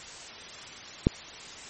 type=click; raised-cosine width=3 ms; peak=-6 dBFS; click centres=1.069 s; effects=white hiss -43 dBFS RMS until 1.69 s + MP3 32 kbps